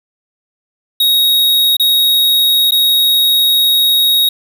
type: tone with dropouts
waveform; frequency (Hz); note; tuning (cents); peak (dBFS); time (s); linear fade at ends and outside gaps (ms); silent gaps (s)
square; 3772; A#7; +20; -9; 1-4.29; 5; 1.768-1.797 / 2.709-2.719
effects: none

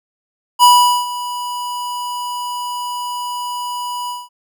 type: tone with ADSR envelope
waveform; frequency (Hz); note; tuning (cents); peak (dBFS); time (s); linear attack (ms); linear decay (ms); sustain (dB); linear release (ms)
square; 980; B5; -14; -5; 0.59-4.29; 43; 420; -17; 200
effects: none

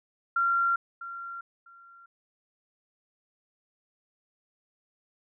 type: tone with echo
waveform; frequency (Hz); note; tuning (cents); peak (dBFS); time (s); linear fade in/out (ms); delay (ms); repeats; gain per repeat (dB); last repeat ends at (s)
sine; 1377; F6; -25; -22; 0.36-0.76; 5; 650; 2; -14; 2.06
effects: none

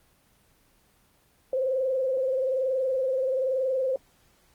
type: tone with frequency modulation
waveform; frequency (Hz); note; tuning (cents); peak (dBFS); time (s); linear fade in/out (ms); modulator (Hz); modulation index
sine; 523; C5; -1; -23; 1.53-3.96; 2; 21.1; 0.85
effects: pink hiss -63 dBFS RMS until 4.54 s + Opus 24 kbps

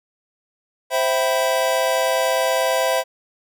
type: chord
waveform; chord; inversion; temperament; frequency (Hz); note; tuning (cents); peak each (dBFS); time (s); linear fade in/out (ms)
square; C major seventh; none; equal with one note detuned; 523.3 / 659.3 / 768.7 / 987.8; C5 / E5 / G5 / B5; 0 / 0 / -34 / 0; -22 / -22 / -27 / -26; 0.9-3.04; 50
effects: none

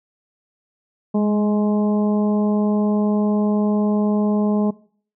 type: harmonic tone with a mistuned harmonic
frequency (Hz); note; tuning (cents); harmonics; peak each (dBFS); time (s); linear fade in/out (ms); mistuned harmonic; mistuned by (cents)
210; G#3; +19; 1 / 2 / 3 / 4 / 5; -16 / -24 / -28 / -32 / -35; 1.14-4.71; 10; 1; -17
effects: noise-tail reverb RT60 0.5 s tail -21 dB re dry

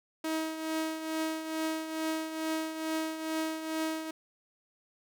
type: tone with tremolo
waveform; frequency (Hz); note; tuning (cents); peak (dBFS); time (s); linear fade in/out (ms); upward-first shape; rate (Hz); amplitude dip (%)
sawtooth; 318; D#4; +38; -25; 0.24-4.11; 5; triangle; 2.3; 65
effects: none

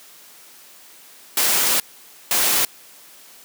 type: noise bursts at uneven times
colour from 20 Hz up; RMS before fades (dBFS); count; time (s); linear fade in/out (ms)
white; -18; 2; 1.37-1.8 / 2.31-2.65; 2
effects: white hiss -46 dBFS RMS until 3.44 s + high-pass 200 Hz 12 dB/octave

